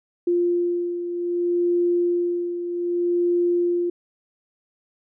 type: beating tone pair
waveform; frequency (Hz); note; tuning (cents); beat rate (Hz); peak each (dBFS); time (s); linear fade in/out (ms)
sine; 349.2 / 349.84; F4 / F4; 0 / +3; 0.64; -20 / -27; 0.27-3.9; 5
effects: none